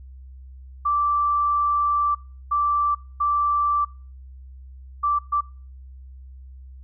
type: tone bursts at uneven times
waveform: sine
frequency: 1169 Hz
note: D6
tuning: 8 cents flat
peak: -18 dBFS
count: 5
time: 0.85-2.15 / 2.51-2.95 / 3.2-3.85 / 5.03-5.19 / 5.32-5.41 s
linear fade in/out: 10 ms
effects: noise-tail reverb RT60 0.4 s tail -23 dB re dry + added 65 Hz sine -39 dBFS peak until 6.83 s